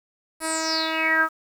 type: tone with low-pass filter sweep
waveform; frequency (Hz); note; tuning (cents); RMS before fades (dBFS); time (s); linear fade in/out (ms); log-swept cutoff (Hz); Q
10% pulse; 320.2; D#4; +50; -23; 0.4-1.29; 50; 11000 to 1300; 9.3
effects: 8-bit